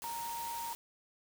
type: tone in noise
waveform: sine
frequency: 932.3 Hz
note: A#5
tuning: in tune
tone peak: -38 dBFS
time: 0.04-0.73 s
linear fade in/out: 0 ms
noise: white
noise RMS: -45 dBFS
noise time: 0.02-0.75 s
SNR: +4 dB
effects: none